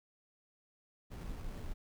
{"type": "noise with sample-and-hold", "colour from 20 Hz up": "brown", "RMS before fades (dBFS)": -42, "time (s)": [1.1, 1.74], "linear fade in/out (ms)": 20, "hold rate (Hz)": 3675, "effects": []}